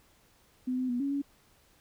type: tone with pitch steps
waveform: sine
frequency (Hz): 253.6 / 255.8 / 243.6 / 278.6 / 281.5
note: B3 / C4 / B3 / C#4 / C#4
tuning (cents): +46 / -39 / -24 / +9 / +27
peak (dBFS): -28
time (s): 0.67-1.22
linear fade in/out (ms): 10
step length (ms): 110
effects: pink hiss -64 dBFS RMS until 1.8 s